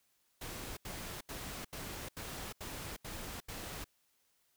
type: noise bursts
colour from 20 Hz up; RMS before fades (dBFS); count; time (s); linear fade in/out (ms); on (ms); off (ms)
pink; -44; 8; 0.41-3.843; 5; 360; 79
effects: white hiss -75 dBFS RMS until 4.56 s